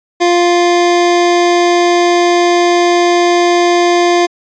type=tone; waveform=25% pulse; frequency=349.2 Hz; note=F4; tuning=in tune; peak=-4 dBFS; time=0.2-4.27 s; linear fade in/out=20 ms; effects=resampled to 16000 Hz